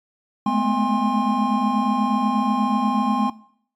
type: tone cluster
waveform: triangle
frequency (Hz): 210 / 218.3 / 250.4 / 812 / 1060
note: G#3 / A3 / B3 / G#5 / C6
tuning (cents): +19 / -13 / +24 / -39 / +22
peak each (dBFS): -22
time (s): 0.46-3.3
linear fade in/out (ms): 5
effects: noise-tail reverb RT60 0.6 s tail -19 dB re dry + MP3 64 kbps